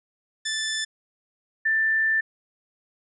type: tone pair in turn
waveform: 15% pulse / sine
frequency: 1757 / 1774.3 Hz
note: A6 / A6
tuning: -3 / +14 cents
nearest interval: unison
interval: 17 cents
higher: second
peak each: -19 dBFS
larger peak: neither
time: 0.45-0.85 / 1.65-2.21 s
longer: second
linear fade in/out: 10 ms
effects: resampled to 24000 Hz